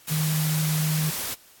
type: tone in noise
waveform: sine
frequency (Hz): 155.56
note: D#3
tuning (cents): 0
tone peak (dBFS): -22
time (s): 0.1-1.11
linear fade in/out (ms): 20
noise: white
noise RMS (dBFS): -30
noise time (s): 0.07-1.35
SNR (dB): +5
effects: white hiss -53 dBFS RMS until 1.6 s + AAC 64 kbps